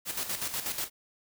white noise with tremolo, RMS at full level -32 dBFS, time 0.05-0.9 s, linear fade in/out 50 ms, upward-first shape square, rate 8.2 Hz, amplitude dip 60%, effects none

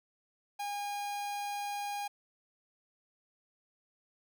45% pulse tone, 815 Hz, G#5, 33 cents flat, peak -35 dBFS, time 0.59-2.08 s, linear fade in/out 10 ms, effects none

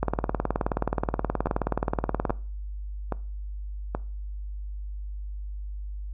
two click trains, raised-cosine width 1 ms, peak -10 / -13 dBFS, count 44 / 4, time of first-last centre 0.03-2.305 / 1.47-3.949 s, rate 18.9 / 1.21 Hz, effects noise-tail reverb RT60 0.4 s tail -21 dB re dry + added 50 Hz sine -32 dBFS peak until 6.13 s

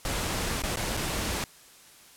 pink noise with dropouts, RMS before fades -30 dBFS, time 0.05-1.44 s, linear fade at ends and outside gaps 1 ms, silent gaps 0.621-0.636 / 0.759-0.77 / 0.968-0.972 s, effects white hiss -53 dBFS RMS until 2.16 s + low-pass 12000 Hz 12 dB/octave

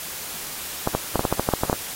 clicks, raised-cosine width 1 ms, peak -6 dBFS, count 12, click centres 0.874 / 0.95 / 1.157 / 1.194 / 1.252 / 1.326 / 1.396 / 1.489 / 1.537 / 1.635 / 1.698 / 1.729 s, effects white hiss -33 dBFS RMS until 1.95 s + AAC 48 kbps

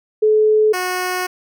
sine / 10% pulse tone pair in turn, 430 / 365.2 Hz, A4 / F#4, -40 / -23 cents, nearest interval minor third, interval 283 cents, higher first, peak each -10 / -11 dBFS, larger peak first, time 0.22-0.73 / 0.73-1.27 s, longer second, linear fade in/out 10 ms, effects none

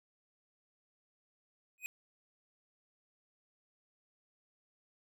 square tone with exponential growth, 2502 Hz, D#7, 9 cents sharp, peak -34 dBFS, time 1.78-1.86 s, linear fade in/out 0 ms, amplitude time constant 16 ms, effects none

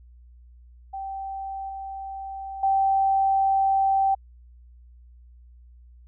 sine tone with level steps, 778 Hz, G5, 13 cents flat, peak -30 / -32 / -18 dBFS, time 0.93-4.15 s, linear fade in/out 10 ms, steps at 1.69 / 2.63 s, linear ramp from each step 5 ms, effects added 60 Hz sine -47 dBFS peak until 6.07 s

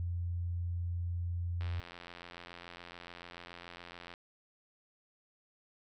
sine tone, 87 Hz, F2, 6 cents flat, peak -33 dBFS, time 0-1.8 s, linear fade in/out 0 ms
click train, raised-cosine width 0.3 ms, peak -31 dBFS, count 221, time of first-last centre 1.61-4.139 s, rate 87 Hz
effects none

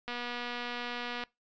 click train, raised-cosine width 0.3 ms, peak -22 dBFS, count 281, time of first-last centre 0.08-1.237 s, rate 242 Hz, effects noise-tail reverb RT60 0.2 s tail -23 dB re dry + resampled to 16000 Hz

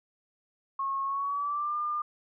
sine tone with pitch glide, 1090 to 1202.5 Hz, C#6 to D6, -29 to +41 cents, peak -28 dBFS, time 0.79-2.02 s, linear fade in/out 5 ms, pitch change +170 cents, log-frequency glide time 1.04-1.76 s, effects none

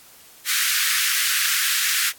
pink high-pass noise, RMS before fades -21 dBFS, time 0.45-2.13 s, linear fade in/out 50 ms, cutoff 1400 Hz, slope 48 dB/octave, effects white hiss -48 dBFS RMS until 2.18 s + AAC 64 kbps

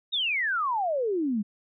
sine exponential sweep, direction down, 3807 to 196 Hz, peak -24 dBFS, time 0.12-1.43 s, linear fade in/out 20 ms, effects none

